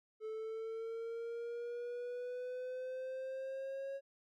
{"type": "exponential sweep", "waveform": "triangle", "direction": "up", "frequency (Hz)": [435, 550], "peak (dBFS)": -38, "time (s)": [0.2, 4.01], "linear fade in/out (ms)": 50, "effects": []}